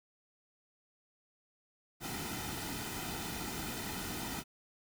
pink noise with comb filter, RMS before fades -40 dBFS, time 2-4.44 s, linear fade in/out 50 ms, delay 1.8 ms, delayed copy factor -0.65, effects none

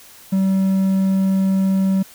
triangle tone, 191.8 Hz, G3, 37 cents flat, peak -12 dBFS, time 0.32-2.03 s, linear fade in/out 10 ms, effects white hiss -44 dBFS RMS until 2.14 s

